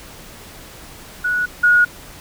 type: tone pair in turn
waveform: sine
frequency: 1466 / 1447.5 Hz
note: F#6 / F#6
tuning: -16 / -38 cents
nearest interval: unison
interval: 22 cents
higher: first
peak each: -16 / -9 dBFS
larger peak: second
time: 1.24-1.46 / 1.63-1.85 s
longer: neither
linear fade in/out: 10 ms
effects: pink hiss -39 dBFS RMS until 2.2 s